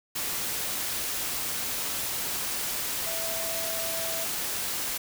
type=tone in noise; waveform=sine; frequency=659.3 Hz; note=E5; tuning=in tune; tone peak=-36 dBFS; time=3.06-4.25 s; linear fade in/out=10 ms; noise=white; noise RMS=-31 dBFS; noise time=0.15-4.98 s; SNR=-8 dB; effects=none